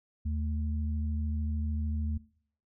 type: tone pair together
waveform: sine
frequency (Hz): 77.78 / 220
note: D#2 / A3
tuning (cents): 0 / 0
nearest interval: octave + tritone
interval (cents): 1800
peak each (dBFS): -29 / -39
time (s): 0.25-2.18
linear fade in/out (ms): 10
effects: noise-tail reverb RT60 0.6 s tail -21 dB re dry